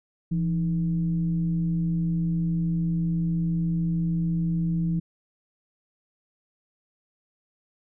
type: tone with frequency modulation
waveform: sine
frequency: 167.9 Hz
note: E3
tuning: 32 cents sharp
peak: -22 dBFS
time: 0.31-5 s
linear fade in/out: 10 ms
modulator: 141 Hz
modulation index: 0.39
effects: none